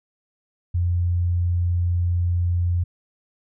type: tone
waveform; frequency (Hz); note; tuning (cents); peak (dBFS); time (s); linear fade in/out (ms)
sine; 87.6; F2; +6; -18; 0.74-2.84; 10
effects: none